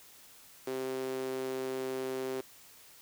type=tone with high-pass filter; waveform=sawtooth; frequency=130.81 Hz; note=C3; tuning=in tune; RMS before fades=-36 dBFS; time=0.67-2.41 s; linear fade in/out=2 ms; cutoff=360 Hz; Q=4.6; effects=white hiss -56 dBFS RMS until 3.01 s